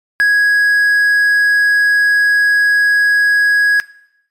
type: tone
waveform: triangle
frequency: 1661.2 Hz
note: G#6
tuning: in tune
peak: -6 dBFS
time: 0.2-3.8 s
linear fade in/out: 0 ms
effects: noise-tail reverb RT60 0.8 s tail -20 dB re dry + MP3 64 kbps